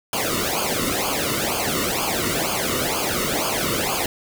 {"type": "noise with flanger", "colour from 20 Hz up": "pink", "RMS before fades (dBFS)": -23, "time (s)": [0.13, 4.06], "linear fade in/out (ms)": 2, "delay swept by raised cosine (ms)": [0.52, 1.25], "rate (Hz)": 2.1, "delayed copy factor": -0.9, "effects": []}